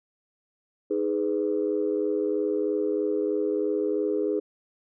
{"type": "chord", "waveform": "sine", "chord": "G# minor", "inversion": "second", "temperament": "just", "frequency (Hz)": [311.5, 415.3, 498.4], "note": ["D#4", "G#4", "B4"], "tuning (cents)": [2, 0, 16], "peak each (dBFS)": [-28, -25, -30], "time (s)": [0.9, 4.4], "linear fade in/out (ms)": 10, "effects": ["tanh soft clip ceiling -14 dBFS"]}